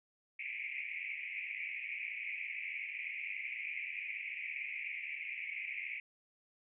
white band-pass noise, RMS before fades -42 dBFS, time 0.39-6 s, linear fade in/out 5 ms, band 2100 to 2500 Hz, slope 96 dB/octave, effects none

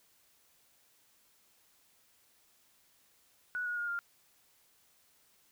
sine tone with pitch steps, 1472 / 1447.5 / 1423.5 / 1399.9 Hz, F#6 / F#6 / F6 / F6, -9 / -38 / +33 / +4 cents, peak -33 dBFS, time 3.55-3.99 s, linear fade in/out 0 ms, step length 110 ms, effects white hiss -68 dBFS RMS until 5.51 s

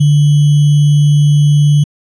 sine tone with sample-and-hold, 146.83 Hz, D3, in tune, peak -5 dBFS, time 0-1.84 s, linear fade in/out 10 ms, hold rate 3150 Hz, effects resampled to 22050 Hz

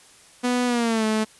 sawtooth tone with pitch glide, 246.9 to 217.4 Hz, B3 to A3, 0 to -21 cents, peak -16 dBFS, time 0.43-1.25 s, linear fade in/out 20 ms, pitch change -221 cents, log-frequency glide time 0.66-1.05 s, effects white hiss -51 dBFS RMS until 1.39 s + resampled to 24000 Hz

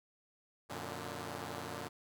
5% pulse chord, Gb augmented, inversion none, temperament equal with one note detuned, 90.8 / 116.54 / 146.83 Hz, Gb2 / Bb2 / D3, -32 / 0 / 0 cents, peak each -34 dBFS, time 0.69-1.89 s, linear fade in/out 20 ms, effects none

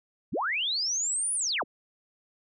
sine linear two-way sweep, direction up then down, 73 to 9956 to 73 Hz, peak -26 dBFS, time 0.32-1.64 s, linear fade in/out 20 ms, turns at 1.34 s, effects none

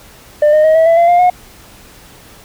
sine tone with pitch steps, 597 / 613.4 / 630.3 / 647.7 / 665.5 / 683.8 / 702.6 / 721.9 Hz, D5 / D#5 / D#5 / E5 / E5 / F5 / F5 / F#5, +28 / -25 / +22 / -31 / +16 / -37 / +10 / -43 cents, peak -3 dBFS, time 0.42-1.3 s, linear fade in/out 5 ms, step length 110 ms, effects tanh soft clip ceiling -5 dBFS + pink hiss -40 dBFS RMS until 2.44 s

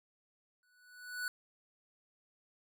square tone with exponential growth, 1480 Hz, F#6, in tune, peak -34 dBFS, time 0.63-1.28 s, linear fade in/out 1 ms, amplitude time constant 140 ms, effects none

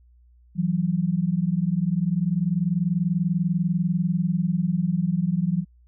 sine tone pair together, 164.85 / 185.1 Hz, E3 / F#3, 0 / +1 cents, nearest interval major second, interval 201 cents, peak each -23 dBFS, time 0.55-5.65 s, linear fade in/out 50 ms, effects added 60 Hz sine -52 dBFS peak until 5.87 s

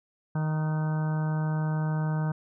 harmonic tone with a mistuned harmonic, 155.56 Hz, D#3, in tune, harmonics 1 / 2 / 3 / 4 / 5 / 6 / 7 / 8 / 9 / 10, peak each -25 / -42 / -44 / -42 / -44 / -41 / -51 / -45 / -54 / -44 dBFS, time 0.35-2.32 s, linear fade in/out 5 ms, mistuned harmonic 10, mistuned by -30 cents, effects none

